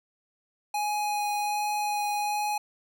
square tone with vibrato, 832 Hz, G#5, 3 cents sharp, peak -27 dBFS, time 0.74-2.58 s, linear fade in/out 5 ms, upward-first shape sine, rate 1.3 Hz, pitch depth 9 cents each way, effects none

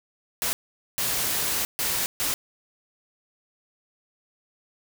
white noise bursts at uneven times, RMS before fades -26 dBFS, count 4, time 0.42-0.53 / 0.98-1.65 / 1.79-2.06 / 2.2-2.34 s, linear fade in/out 0 ms, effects none

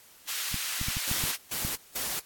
pink high-pass noise, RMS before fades -33 dBFS, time 0.27-1.37 s, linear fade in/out 20 ms, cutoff 2000 Hz, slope 12 dB/octave
clicks, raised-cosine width 5 ms, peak -21 dBFS, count 7, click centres 0.543 / 0.814 / 0.885 / 0.969 / 1.114 / 1.239 / 1.65 s
white noise bursts, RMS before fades -32 dBFS, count 3, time 1.07-2.2 s, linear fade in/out 10 ms, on 250 ms, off 190 ms
effects white hiss -55 dBFS RMS until 2.25 s + AAC 64 kbps

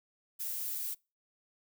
violet noise, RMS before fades -37 dBFS, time 0.39-0.95 s, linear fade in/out 20 ms, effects noise-tail reverb RT60 0.3 s tail -26 dB re dry

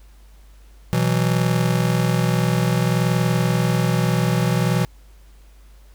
square chord, B suspended fourth, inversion none, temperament just, 123.47 / 164.63 / 185.21 Hz, B2 / E3 / F#3, 0 / -2 / +2 cents, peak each -21 / -21 / -25 dBFS, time 0.93-4.85 s, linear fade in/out 0 ms, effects added 50 Hz sine -44 dBFS peak until 5.94 s + pink hiss -57 dBFS RMS until 5.94 s

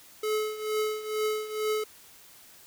square tone with tremolo, 429.6 Hz, A4, 41 cents flat, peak -25 dBFS, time 0.23-1.84 s, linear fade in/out 5 ms, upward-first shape triangle, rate 2.2 Hz, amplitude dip 80%, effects white hiss -53 dBFS RMS until 2.66 s

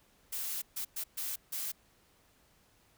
blue noise bursts at uneven times, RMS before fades -37 dBFS, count 5, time 0.32-0.62 / 0.76-0.85 / 0.96-1.04 / 1.17-1.36 / 1.52-1.72 s, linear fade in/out 10 ms, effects pink hiss -67 dBFS RMS until 2.97 s

